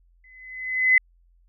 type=tone with exponential growth; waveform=sine; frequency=2028 Hz; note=B6; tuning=45 cents sharp; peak=-11 dBFS; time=0.24-0.98 s; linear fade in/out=2 ms; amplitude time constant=160 ms; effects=added 43 Hz sine -56 dBFS peak until 1.48 s